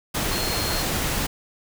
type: tone in noise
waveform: sine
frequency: 4245 Hz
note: C8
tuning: 24 cents sharp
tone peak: -30 dBFS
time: 0.31-0.83 s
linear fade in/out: 10 ms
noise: pink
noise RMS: -25 dBFS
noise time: 0.14-1.27 s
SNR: -8 dB
effects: none